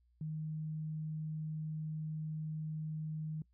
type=tone; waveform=sine; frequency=155.56 Hz; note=D#3; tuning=in tune; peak=-37 dBFS; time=0.21-3.42 s; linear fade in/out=2 ms; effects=noise-tail reverb RT60 0.1 s tail -23 dB re dry + added 60 Hz sine -68 dBFS peak until 3.53 s

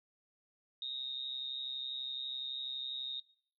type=tone with amplitude modulation; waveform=sine; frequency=3729 Hz; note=A#7; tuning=in tune; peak=-34 dBFS; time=0.82-3.2 s; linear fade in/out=2 ms; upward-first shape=sine; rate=132 Hz; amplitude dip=70%; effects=noise-tail reverb RT60 0.6 s tail -21 dB re dry

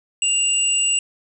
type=tone pair together; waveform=sine; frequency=2794 / 7884 Hz; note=F7 / B8; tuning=0 / -4 cents; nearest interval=octave + tritone; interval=1796 cents; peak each=-19 dBFS; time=0.22-0.99 s; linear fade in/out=2 ms; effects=none

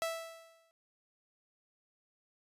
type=tone with exponential decay; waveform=sawtooth; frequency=658 Hz; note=E5; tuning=3 cents flat; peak=-28 dBFS; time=0.02-0.71 s; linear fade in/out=0 ms; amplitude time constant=150 ms; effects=resampled to 32000 Hz

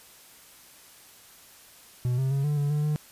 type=tone with pitch steps; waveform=triangle; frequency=123.8 / 132.8 / 138 / 147.8 / 144 / 148.8 / 150.8 Hz; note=B2 / C3 / C#3 / D3 / D3 / D3 / D3; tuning=+5 / +26 / -7 / +11 / -34 / +23 / +46 cents; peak=-21 dBFS; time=2.05-2.96 s; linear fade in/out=0 ms; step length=130 ms; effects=white hiss -52 dBFS RMS until 3.11 s + resampled to 32000 Hz

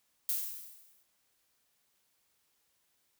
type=noise with exponential decay; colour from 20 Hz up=violet; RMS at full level=-30 dBFS; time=0.29-1.03 s; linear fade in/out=1 ms; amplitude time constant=160 ms; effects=white hiss -75 dBFS RMS until 3.19 s

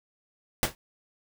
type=noise with exponential decay; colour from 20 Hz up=pink; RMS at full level=-20 dBFS; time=0.63-0.75 s; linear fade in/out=0 ms; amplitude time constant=25 ms; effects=none

